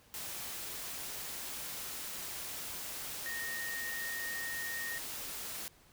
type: tone in noise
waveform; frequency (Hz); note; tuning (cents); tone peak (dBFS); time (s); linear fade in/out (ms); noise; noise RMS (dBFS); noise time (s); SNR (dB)
sine; 1854; A#6; -10; -38; 3.26-4.98; 0; white; -42; 0.14-5.68; +1
effects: pink hiss -63 dBFS RMS until 5.92 s